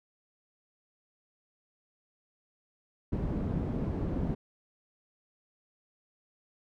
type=low-pass noise; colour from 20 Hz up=white; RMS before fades=-32 dBFS; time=3.12-4.35 s; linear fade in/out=10 ms; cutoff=240 Hz; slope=12 dB/octave; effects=none